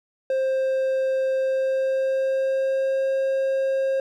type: tone with pitch glide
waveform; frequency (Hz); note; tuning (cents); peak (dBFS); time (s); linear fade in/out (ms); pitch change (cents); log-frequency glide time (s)
triangle; 528 to 536; C5 to C5; +16 to +42; -18; 0.3-4; 2; +26; 1.35-3.1
effects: none